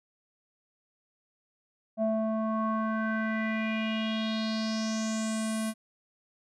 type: tone with low-pass filter sweep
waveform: square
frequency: 220 Hz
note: A3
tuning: in tune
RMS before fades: -30 dBFS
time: 1.97-5.74 s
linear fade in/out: 50 ms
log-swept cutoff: 660 to 11000 Hz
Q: 4.4
effects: none